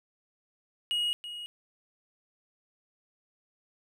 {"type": "tone with echo", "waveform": "triangle", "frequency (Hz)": 2888, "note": "F#7", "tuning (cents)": -43, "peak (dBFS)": -25, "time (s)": [0.91, 1.13], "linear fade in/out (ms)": 0, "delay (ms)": 330, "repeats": 1, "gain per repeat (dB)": -11, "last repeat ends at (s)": 1.46, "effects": []}